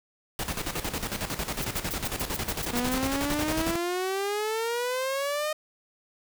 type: noise with tremolo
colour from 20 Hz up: pink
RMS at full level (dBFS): -30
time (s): 0.39-3.76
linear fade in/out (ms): 2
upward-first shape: square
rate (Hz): 11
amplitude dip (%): 65
type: noise bursts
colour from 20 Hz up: blue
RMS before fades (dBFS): -32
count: 10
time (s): 1.62-2.94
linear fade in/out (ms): 0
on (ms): 24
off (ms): 120
type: exponential sweep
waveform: sawtooth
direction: up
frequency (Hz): 239.1 to 620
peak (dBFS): -23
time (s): 2.73-5.53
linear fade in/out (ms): 5
effects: none